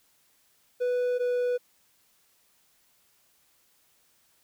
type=tone pair in turn; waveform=triangle; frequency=493.9 / 491.9 Hz; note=B4 / B4; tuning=0 / -7 cents; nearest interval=unison; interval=7 cents; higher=first; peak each=-22 dBFS; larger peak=neither; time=0.8-1.19 / 1.19-1.58 s; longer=neither; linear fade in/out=20 ms; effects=white hiss -66 dBFS RMS until 4.43 s